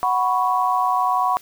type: chord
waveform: sine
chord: F# suspended fourth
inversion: none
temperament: equal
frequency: 740 / 987.8 / 1108.7 Hz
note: F#5 / B5 / C#6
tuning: 0 / 0 / 0 cents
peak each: -21 dBFS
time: 0.03-1.37 s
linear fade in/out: 0 ms
effects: white hiss -47 dBFS RMS until 1.41 s

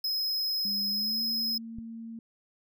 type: tone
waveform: square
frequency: 5110 Hz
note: D#8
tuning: 45 cents sharp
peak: -28 dBFS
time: 0.04-1.58 s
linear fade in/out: 5 ms
type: tone with pitch glide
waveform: sine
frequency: 202.9 to 227.7 Hz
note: G#3 to A#3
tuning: -40 to -40 cents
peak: -38 dBFS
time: 0.65-2.19 s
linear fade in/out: 2 ms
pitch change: +200 cents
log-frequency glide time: 0.9-1.22 s
type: click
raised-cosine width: 5 ms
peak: -30 dBFS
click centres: 1.786 s
effects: none

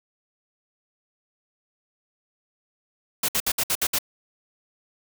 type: noise bursts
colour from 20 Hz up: white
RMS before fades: -23 dBFS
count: 7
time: 3.23-3.987 s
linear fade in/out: 5 ms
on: 55 ms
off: 62 ms
effects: none

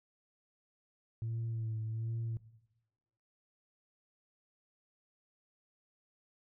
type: tone with vibrato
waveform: sine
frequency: 112.5 Hz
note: A2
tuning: 39 cents sharp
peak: -33 dBFS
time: 1.22-2.37 s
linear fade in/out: 0 ms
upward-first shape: sine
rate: 1.3 Hz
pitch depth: 38 cents each way
effects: noise-tail reverb RT60 1.0 s tail -18 dB re dry + tanh soft clip ceiling -32 dBFS

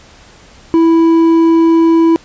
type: tone with hard clipping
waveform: sine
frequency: 329.4 Hz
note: E4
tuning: 1 cent flat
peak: -7 dBFS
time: 0.74-2.16 s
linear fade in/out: 0 ms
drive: 5 dB
effects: pink hiss -41 dBFS RMS until 2.24 s + resampled to 16000 Hz

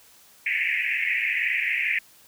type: band-pass noise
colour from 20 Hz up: white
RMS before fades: -25 dBFS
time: 0.46-1.99 s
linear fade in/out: 5 ms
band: 1800 to 2600 Hz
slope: 96 dB/octave
effects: white hiss -54 dBFS RMS until 2.27 s

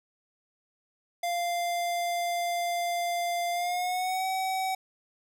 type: tone with pitch glide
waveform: square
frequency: 695 to 757.9 Hz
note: F5 to F#5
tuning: -9 to +41 cents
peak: -28 dBFS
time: 1.23-4.75 s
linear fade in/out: 5 ms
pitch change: +150 cents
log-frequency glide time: 3.51-4.25 s
effects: none

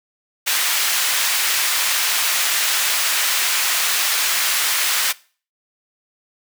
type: high-pass noise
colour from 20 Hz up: pink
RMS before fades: -19 dBFS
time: 0.46-5.13 s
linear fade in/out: 20 ms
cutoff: 1600 Hz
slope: 12 dB/octave
effects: noise-tail reverb RT60 0.4 s tail -21 dB re dry

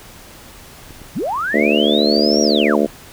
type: clicks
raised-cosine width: 3 ms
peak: -25 dBFS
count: 2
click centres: 0.907 / 1.017 s
type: linear two-way sweep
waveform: sine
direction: up then down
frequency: 110 to 5740 to 646 Hz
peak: -18 dBFS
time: 1.15-2.77 s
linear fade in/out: 20 ms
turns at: 2.42 s
type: harmonic tone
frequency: 73.7 Hz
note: D2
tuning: 7 cents sharp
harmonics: 3 / 4 / 5 / 6 / 7 / 8 / 9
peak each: -18 / -19 / -20 / -21 / -21 / -22 / -23 dBFS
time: 1.53-2.87 s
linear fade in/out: 20 ms
effects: pink hiss -40 dBFS RMS until 3.12 s

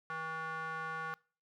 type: tone with band-pass filter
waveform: square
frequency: 160.6 Hz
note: E3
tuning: 45 cents flat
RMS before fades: -40 dBFS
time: 0.1-1.14 s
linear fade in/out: 0 ms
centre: 1300 Hz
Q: 5.9
effects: noise-tail reverb RT60 0.4 s tail -24 dB re dry

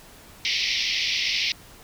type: band-pass noise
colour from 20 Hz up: pink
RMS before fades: -25 dBFS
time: 0.45-1.52 s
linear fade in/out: 0 ms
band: 2000 to 5700 Hz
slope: 96 dB/octave
effects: pink hiss -48 dBFS RMS until 1.83 s

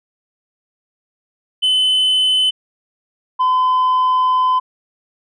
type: tone pair in turn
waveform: sine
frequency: 3031 / 1017.9 Hz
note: F#7 / C6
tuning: +41 / -48 cents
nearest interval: octave + perfect fifth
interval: 1889 cents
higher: first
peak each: -9 dBFS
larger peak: neither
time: 1.62-2.51 / 3.39-4.6 s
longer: second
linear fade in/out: 20 ms
effects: tanh soft clip ceiling -11 dBFS

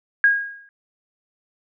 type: tone with exponential decay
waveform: sine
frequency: 1635 Hz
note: G#6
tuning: 28 cents flat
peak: -9 dBFS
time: 0.24-0.69 s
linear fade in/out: 1 ms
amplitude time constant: 96 ms
effects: none

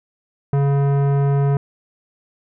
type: tone with tanh clipping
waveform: sine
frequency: 140.2 Hz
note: C#3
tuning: 20 cents sharp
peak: -16 dBFS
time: 0.53-1.57 s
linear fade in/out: 2 ms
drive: 16 dB
effects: none

